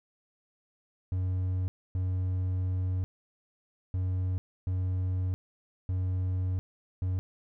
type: tone bursts at uneven times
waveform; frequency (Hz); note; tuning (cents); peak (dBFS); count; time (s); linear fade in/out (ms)
triangle; 92.3; F#2; -4; -25; 6; 1.12-1.68 / 1.95-3.04 / 3.94-4.38 / 4.67-5.34 / 5.89-6.59 / 7.02-7.19; 0
effects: none